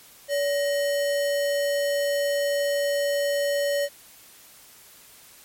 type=tone with sample-and-hold; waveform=sine; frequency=570 Hz; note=C#5; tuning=48 cents sharp; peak=-21 dBFS; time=0.28-3.89 s; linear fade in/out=50 ms; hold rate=2450 Hz; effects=white hiss -50 dBFS RMS until 5.44 s + MP3 64 kbps